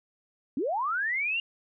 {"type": "linear sweep", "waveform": "sine", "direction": "up", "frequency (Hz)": [233.1, 2839], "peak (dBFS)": -26, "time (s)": [0.57, 1.4], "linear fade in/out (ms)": 2, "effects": []}